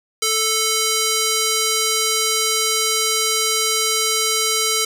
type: tone with band-pass filter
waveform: square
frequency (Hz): 440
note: A4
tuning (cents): 0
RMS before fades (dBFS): -19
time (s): 0.22-4.85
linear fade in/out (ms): 5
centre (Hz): 6700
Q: 0.89
effects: none